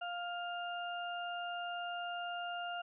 harmonic tone, 702 Hz, F5, 9 cents sharp, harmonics 1 / 2 / 4, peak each -40 / -43 / -46 dBFS, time 0.01-2.82 s, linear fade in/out 10 ms, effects none

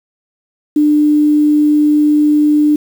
sine tone with quantisation, 298.6 Hz, D4, 29 cents sharp, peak -7 dBFS, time 0.76-2.76 s, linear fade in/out 5 ms, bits 6, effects none

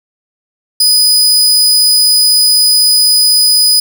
sawtooth tone, 4978 Hz, D#8, in tune, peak -3 dBFS, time 0.8-3.8 s, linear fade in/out 5 ms, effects none

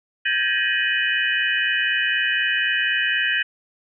sine tone cluster, 1578 / 1702 / 1885 / 2496 / 2973 Hz, G6 / G#6 / A#6 / D#7 / F#7, +11 / +42 / +19 / +5 / +8 cents, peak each -25 dBFS, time 0.25-3.43 s, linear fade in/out 10 ms, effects none

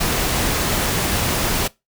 pink noise, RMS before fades -20 dBFS, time 0-1.68 s, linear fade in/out 10 ms, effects noise-tail reverb RT60 0.2 s tail -21 dB re dry

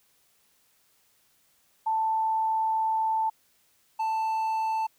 sine / triangle tone pair in turn, 884 / 884 Hz, A5 / A5, +8 / +8 cents, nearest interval unison, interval 0 cents, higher neither, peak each -23 dBFS, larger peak neither, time 1.86-3.3 / 3.99-4.87 s, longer first, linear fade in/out 10 ms, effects white hiss -66 dBFS RMS until 4.98 s

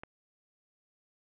click, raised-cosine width 0.5 ms, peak -27 dBFS, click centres 0.035 s, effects resampled to 8000 Hz + 11-bit

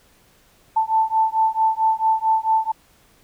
sine beating tone pair, 882 / 886.5 Hz, A5 / A5, +4 / +13 cents, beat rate 4.5 Hz, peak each -19 dBFS, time 0.76-2.72 s, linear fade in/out 10 ms, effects pink hiss -56 dBFS RMS until 3.23 s

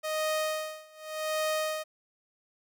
sawtooth tone with tremolo, 622.3 Hz, D#5, in tune, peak -23 dBFS, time 0.03-1.84 s, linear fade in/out 20 ms, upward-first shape sine, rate 0.86 Hz, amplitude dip 95%, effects none

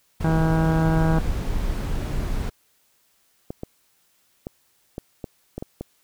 brown noise, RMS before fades -25 dBFS, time 0.2-2.5 s, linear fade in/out 10 ms
harmonic tone, 160.9 Hz, E3, 42 cents flat, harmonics 1 / 2 / 3 / 4 / 5 / 6 / 7 / 8 / 9 / 10, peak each -19 / -26 / -31 / -31 / -31 / -35 / -39 / -40 / -37 / -38 dBFS, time 0.24-1.19 s, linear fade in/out 2 ms
clicks, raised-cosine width 2 ms, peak -17 dBFS, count 8, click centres 3.505 / 3.634 / 4.469 / 4.981 / 5.242 / 5.58 / 5.625 / 5.81 s
effects white hiss -64 dBFS RMS until 6.03 s

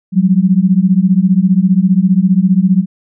sine beating tone pair, 179.4 / 194.4 Hz, F3 / G3, +47 / -14 cents, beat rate 15 Hz, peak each -10 dBFS, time 0.12-2.86 s, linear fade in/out 50 ms, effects none

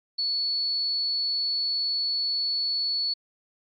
sine tone, 4421 Hz, C#8, 5 cents flat, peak -24 dBFS, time 0.18-3.14 s, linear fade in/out 10 ms, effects AAC 64 kbps

